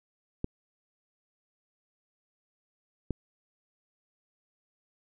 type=clicks; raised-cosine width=3 ms; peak=-17 dBFS; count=2; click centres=0.444 / 3.107 s; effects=none